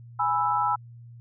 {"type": "chord", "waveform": "sine", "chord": "E major", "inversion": "first", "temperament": "equal", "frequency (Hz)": [830.6, 987.8, 1318.5], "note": ["G#5", "B5", "E6"], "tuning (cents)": [0, 0, 0], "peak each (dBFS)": -26, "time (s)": [0.19, 0.76], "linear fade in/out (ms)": 10, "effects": ["added 118 Hz sine -43 dBFS peak until 1.2 s"]}